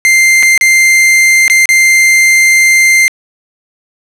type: tone with dropouts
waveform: 45% pulse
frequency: 2093 Hz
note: C7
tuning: in tune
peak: -4 dBFS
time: 0.05-3.08 s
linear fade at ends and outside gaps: 0 ms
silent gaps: 0.427-0.431 / 0.577-0.611 / 1.48-1.499 / 1.656-1.69 s
effects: low-pass 11000 Hz 12 dB/octave